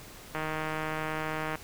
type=click train; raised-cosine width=0.5 ms; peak=-18 dBFS; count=189; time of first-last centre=0.35-1.555 s; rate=156 Hz; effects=pink hiss -48 dBFS RMS until 1.63 s